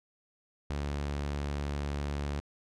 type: tone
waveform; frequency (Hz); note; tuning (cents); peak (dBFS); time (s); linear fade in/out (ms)
sawtooth; 71.9; D2; -36; -28; 0.7-2.4; 0
effects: low-pass 7000 Hz 12 dB/octave